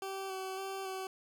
20% pulse tone with vibrato, 383.1 Hz, G4, 40 cents flat, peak -33 dBFS, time 0.02-1.07 s, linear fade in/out 2 ms, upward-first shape square, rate 1.8 Hz, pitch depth 17 cents each way, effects none

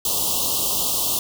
white band-stop noise, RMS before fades -22 dBFS, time 0.05-1.19 s, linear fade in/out 2 ms, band 1200 to 2800 Hz, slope 96 dB/octave, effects none

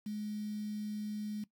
sine tone with quantisation, 210.5 Hz, G#3, 24 cents sharp, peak -36 dBFS, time 0.06-1.44 s, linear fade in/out 5 ms, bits 9, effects noise-tail reverb RT60 0.1 s tail -18 dB re dry

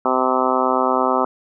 harmonic tone, 129.1 Hz, C3, 23 cents flat, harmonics 2 / 3 / 4 / 5 / 6 / 7 / 8 / 9 / 10, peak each -24 / -24 / -24 / -24 / -24 / -24 / -24 / -24 / -24 dBFS, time 0.05-1.25 s, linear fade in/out 2 ms, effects none

